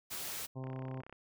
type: noise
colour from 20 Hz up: white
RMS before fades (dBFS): -41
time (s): 0.1-0.47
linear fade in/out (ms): 20
type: harmonic tone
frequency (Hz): 130.81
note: C3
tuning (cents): 0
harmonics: 1 / 2 / 3 / 4 / 5 / 6 / 7 / 8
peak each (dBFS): -40 / -46 / -50 / -52 / -54 / -56 / -57 / -58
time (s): 0.55-1.02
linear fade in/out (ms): 20
type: click train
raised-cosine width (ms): 0.5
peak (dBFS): -35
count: 17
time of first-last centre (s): 0.64-1.126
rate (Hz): 32.9
effects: none